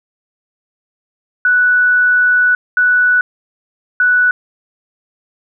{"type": "tone bursts at uneven times", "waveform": "sine", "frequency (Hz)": 1480, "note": "F#6", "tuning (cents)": 0, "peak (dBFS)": -8, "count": 3, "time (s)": [[1.45, 2.55], [2.77, 3.21], [4, 4.31]], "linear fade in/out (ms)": 2, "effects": []}